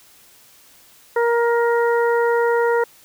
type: harmonic tone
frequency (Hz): 470.1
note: A#4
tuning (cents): +15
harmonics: 1 / 2 / 3 / 4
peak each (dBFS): -16 / -22 / -26 / -28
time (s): 1.16-2.84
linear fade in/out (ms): 5
effects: white hiss -50 dBFS RMS until 3.04 s